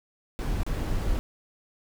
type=noise with dropouts; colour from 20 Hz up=brown; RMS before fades=-27 dBFS; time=0.39-1.19 s; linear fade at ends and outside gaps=0 ms; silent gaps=0.633-0.665 s; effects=none